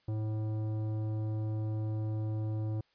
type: tone with tanh clipping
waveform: sine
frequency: 108.4 Hz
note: A2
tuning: 25 cents flat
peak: -33 dBFS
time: 0.08-2.81 s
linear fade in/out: 5 ms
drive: 13 dB
effects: white hiss -71 dBFS RMS until 2.94 s + resampled to 11025 Hz